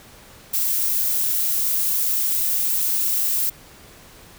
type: noise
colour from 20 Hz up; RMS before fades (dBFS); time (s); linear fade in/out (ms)
violet; -21; 0.53-3.5; 10
effects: pink hiss -46 dBFS RMS until 4.38 s